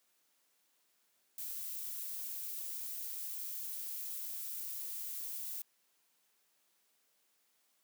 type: noise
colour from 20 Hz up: violet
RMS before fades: -42 dBFS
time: 1.38-5.62 s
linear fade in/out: 2 ms
effects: white hiss -75 dBFS RMS until 7.83 s + high-pass 200 Hz 12 dB/octave